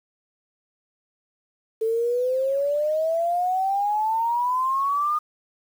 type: exponential sweep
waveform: sine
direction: up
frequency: 440 to 1229 Hz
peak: -20 dBFS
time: 1.81-5.19 s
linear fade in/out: 10 ms
effects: 8-bit